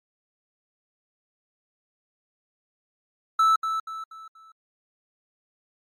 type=tone with echo; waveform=triangle; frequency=1314 Hz; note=E6; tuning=6 cents flat; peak=-14 dBFS; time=3.39-3.56 s; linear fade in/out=5 ms; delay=240 ms; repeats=4; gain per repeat=-8 dB; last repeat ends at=4.52 s; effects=MP3 64 kbps